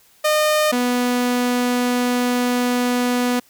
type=tone pair in turn; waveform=sawtooth; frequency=610 / 246.1 Hz; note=D#5 / B3; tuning=-34 / -6 cents; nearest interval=octave + major third; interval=1572 cents; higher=first; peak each=-11 / -13 dBFS; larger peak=first; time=0.24-0.72 / 0.72-3.4 s; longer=second; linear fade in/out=10 ms; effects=white hiss -54 dBFS RMS until 3.49 s